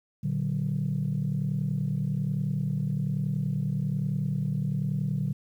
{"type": "chord", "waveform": "sine", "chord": "Bb augmented", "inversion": "none", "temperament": "equal with one note detuned", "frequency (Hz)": [116.54, 146.83, 188.01], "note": ["Bb2", "D3", "F#3"], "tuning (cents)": [0, 0, 28], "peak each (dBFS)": [-32, -27, -30], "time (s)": [0.23, 5.33], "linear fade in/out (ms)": 10, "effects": ["tanh soft clip ceiling -19 dBFS", "10-bit"]}